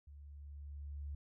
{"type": "tone with level ramp", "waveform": "sine", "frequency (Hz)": 71.9, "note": "D2", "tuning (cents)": -36, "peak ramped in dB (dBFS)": [-52, -40], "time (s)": [0.07, 1.15], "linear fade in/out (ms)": 5, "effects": []}